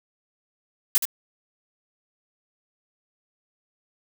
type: noise with echo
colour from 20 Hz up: blue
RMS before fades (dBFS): -19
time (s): 0.95-0.98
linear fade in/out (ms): 0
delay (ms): 73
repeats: 1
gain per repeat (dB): -7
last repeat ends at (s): 1.053
effects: none